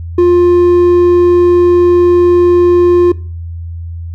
sine tone with hard clipping, 352.2 Hz, F4, 15 cents sharp, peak -5 dBFS, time 0.18-3.12 s, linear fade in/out 5 ms, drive 3 dB, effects noise-tail reverb RT60 0.4 s tail -20 dB re dry + added 84 Hz sine -20 dBFS peak until 4.14 s

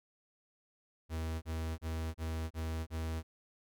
45% pulse tone bursts, 80.4 Hz, E2, 43 cents flat, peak -35 dBFS, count 6, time 1.09-3.23 s, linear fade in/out 50 ms, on 330 ms, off 32 ms, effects none

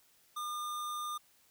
square tone, 1208 Hz, D6, 48 cents sharp, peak -37 dBFS, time 0.36-1.18 s, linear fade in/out 10 ms, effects white hiss -67 dBFS RMS until 1.5 s

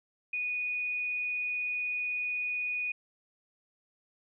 sine tone, 2471 Hz, D#7, 13 cents flat, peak -30 dBFS, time 0.33-2.92 s, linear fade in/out 5 ms, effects none

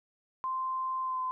sine tone with pitch glide, 1042 to 1027.1 Hz, C6 to C6, -7 to -32 cents, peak -30 dBFS, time 0.44-1.31 s, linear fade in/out 0 ms, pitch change -25 cents, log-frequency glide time 1.02-1.2 s, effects none

